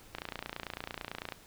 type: click train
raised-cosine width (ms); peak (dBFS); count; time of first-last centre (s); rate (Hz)
0.3; -21; 35; 0.15-1.322; 29
effects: pink hiss -56 dBFS RMS until 1.46 s